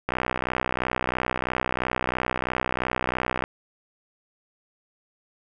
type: click train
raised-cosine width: 0.5 ms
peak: -9 dBFS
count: 212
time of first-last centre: 0.09-3.439 s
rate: 63 Hz
effects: none